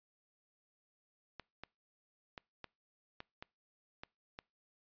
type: clicks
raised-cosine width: 0.3 ms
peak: -29 dBFS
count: 8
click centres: 1.397 / 1.636 / 2.378 / 2.643 / 3.204 / 3.425 / 4.035 / 4.389 s
effects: noise-tail reverb RT60 0.3 s tail -26 dB re dry + resampled to 11025 Hz